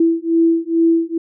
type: beating tone pair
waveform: sine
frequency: 330 / 332.3 Hz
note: E4 / E4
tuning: +2 / +14 cents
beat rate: 2.3 Hz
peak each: -15 dBFS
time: 0-1.18 s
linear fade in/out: 5 ms
effects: none